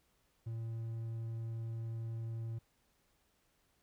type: tone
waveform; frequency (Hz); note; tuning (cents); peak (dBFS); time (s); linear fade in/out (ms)
triangle; 113.9; A#2; -40; -36; 0.46-2.59; 10
effects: pink hiss -75 dBFS RMS until 3.82 s

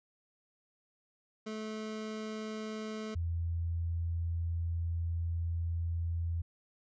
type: tone pair in turn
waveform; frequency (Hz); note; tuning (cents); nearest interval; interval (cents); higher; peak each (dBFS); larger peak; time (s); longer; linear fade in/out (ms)
25% pulse / sine; 216.9 / 84.16; A3 / E2; -25 / +36; octave + major third; 1639; first; -34 / -31; second; 1.46-3.15 / 3.15-6.42; second; 10
effects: resampled to 16000 Hz

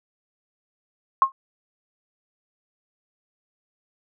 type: tone with exponential decay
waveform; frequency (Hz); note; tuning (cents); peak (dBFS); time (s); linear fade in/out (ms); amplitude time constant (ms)
sine; 1072; C6; +42; -8; 1.22-1.32; 1; 20
effects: none

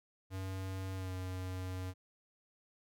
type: tone with pitch glide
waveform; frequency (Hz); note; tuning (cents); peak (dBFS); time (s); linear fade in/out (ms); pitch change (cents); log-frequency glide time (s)
square; 94.9 to 92.52; F#2 to F#2; +44 to 0; -39; 0.3-1.94; 50; -44; 0.94-1.12
effects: none

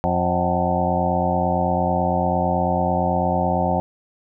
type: harmonic tone with a mistuned harmonic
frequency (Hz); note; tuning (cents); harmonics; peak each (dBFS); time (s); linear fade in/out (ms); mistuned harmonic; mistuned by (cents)
89; F2; +33; 1 / 2 / 3 / 4 / 6 / 7 / 8 / 9 / 10; -27 / -24 / -30 / -31 / -26 / -26 / -23 / -30 / -27; 0.04-3.8; 0; 8; +77
effects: none

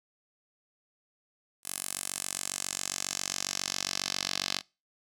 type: tone with band-pass filter sweep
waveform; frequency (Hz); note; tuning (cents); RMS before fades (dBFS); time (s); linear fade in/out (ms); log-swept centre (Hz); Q
10% pulse; 47.35; F#1; +41; -35; 1.63-4.62; 50; 10000 to 4500; 2
effects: noise-tail reverb RT60 0.3 s tail -24 dB re dry

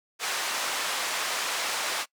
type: band-pass noise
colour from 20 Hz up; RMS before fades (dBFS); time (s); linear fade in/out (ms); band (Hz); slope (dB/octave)
pink; -30; 0.19-2.06; 50; 830 to 8800; 12
effects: noise-tail reverb RT60 0.1 s tail -23 dB re dry

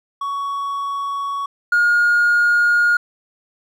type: tone pair in turn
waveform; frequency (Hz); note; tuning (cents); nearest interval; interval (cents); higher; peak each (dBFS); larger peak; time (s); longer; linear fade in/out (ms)
triangle; 1119 / 1428; C#6 / F6; +16 / +38; major third; 422; second; -19 / -9; second; 0.21-1.46 / 1.72-2.97; neither; 5
effects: tanh soft clip ceiling -8 dBFS

